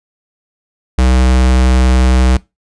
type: tone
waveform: square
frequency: 63.5 Hz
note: B1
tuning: 49 cents sharp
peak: -8 dBFS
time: 0.98-2.37 s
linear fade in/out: 5 ms
effects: noise-tail reverb RT60 0.2 s tail -20 dB re dry + resampled to 22050 Hz